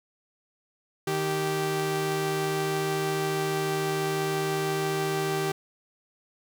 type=tone pair together; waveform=sawtooth; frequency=154.8 / 390.1 Hz; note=D#3 / G4; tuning=-9 / -8 cents; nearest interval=octave + major third; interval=1601 cents; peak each=-27 / -23 dBFS; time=1.07-5.52 s; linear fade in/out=5 ms; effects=none